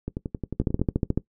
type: two click trains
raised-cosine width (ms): 3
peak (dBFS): -16 / -9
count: 9 / 9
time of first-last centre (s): 0.08-0.794 / 0.6-1.176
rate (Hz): 11.2 / 13.9
effects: noise-tail reverb RT60 0.1 s tail -19 dB re dry